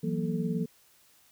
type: tone cluster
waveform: sine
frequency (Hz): 167.1 / 185.8 / 234 / 438.5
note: E3 / F#3 / A#3 / A4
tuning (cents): +24 / +7 / +7 / -6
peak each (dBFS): -31 / -33 / -33 / -37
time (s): 0.03-0.66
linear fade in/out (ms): 10
effects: white hiss -62 dBFS RMS until 1.31 s